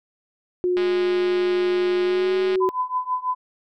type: tone with pitch glide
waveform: sine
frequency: 360 to 374.4 Hz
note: F#4 to F#4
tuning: -47 to +20 cents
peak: -18 dBFS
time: 0.64-2.69 s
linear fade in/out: 0 ms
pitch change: +67 cents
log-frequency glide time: 2.02-2.36 s
type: click train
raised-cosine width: 0.3 ms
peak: -16 dBFS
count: 369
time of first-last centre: 0.77-2.556 s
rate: 206 Hz
type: tone with tremolo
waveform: sine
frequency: 1008 Hz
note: B5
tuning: 35 cents sharp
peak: -18 dBFS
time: 2.6-3.35 s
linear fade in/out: 20 ms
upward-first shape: triangle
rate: 6.1 Hz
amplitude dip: 95%
effects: none